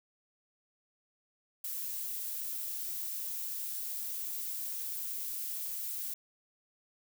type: noise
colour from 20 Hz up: violet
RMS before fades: -38 dBFS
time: 1.64-6.14 s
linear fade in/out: 5 ms
effects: none